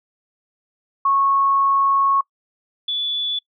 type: tone pair in turn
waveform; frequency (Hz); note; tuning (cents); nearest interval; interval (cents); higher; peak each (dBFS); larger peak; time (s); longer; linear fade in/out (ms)
sine; 1100 / 3451; C#6 / A7; -14 / -34; octave + minor sixth; 1980; second; -14 / -20; first; 1.05-2.21 / 2.88-3.39; first; 5
effects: noise-tail reverb RT60 0.1 s tail -24 dB re dry